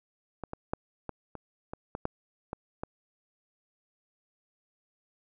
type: clicks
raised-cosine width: 1 ms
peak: -22 / -22 / -15 / -21 / -26 / -23 / -21 / -15 / -20 / -20 dBFS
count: 10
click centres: 0.437 / 0.534 / 0.735 / 1.093 / 1.353 / 1.735 / 1.951 / 2.054 / 2.531 / 2.835 s
effects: none